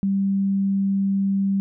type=tone; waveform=sine; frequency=196 Hz; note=G3; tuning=in tune; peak=-18 dBFS; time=0.03-1.6 s; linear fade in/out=0 ms; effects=none